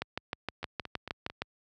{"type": "two click trains", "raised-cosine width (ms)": 0.3, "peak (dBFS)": [-23, -16], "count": [4, 10], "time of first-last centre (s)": [[0.63, 1.3], [0.02, 1.42]], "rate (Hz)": [4.48, 6.43], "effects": ["high-pass 60 Hz 12 dB/octave"]}